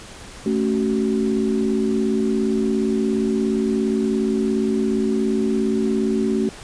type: chord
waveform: sine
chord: F# minor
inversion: first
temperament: equal with one note detuned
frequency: 220 / 277.2 / 376.9 Hz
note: A3 / C#4 / F#4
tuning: 0 / 0 / +32 cents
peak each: -20 / -24 / -22 dBFS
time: 0.46-6.49 s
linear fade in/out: 2 ms
effects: pink hiss -39 dBFS RMS until 6.63 s + resampled to 22050 Hz